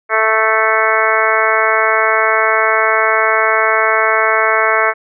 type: harmonic tone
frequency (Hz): 220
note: A3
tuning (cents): 0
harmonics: 2 / 3 / 4 / 5 / 6 / 7 / 8 / 9 / 10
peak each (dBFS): -20 / -18 / -22 / -18 / -17 / -19 / -20 / -21 / -19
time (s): 0.09-4.94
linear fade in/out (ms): 50
effects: none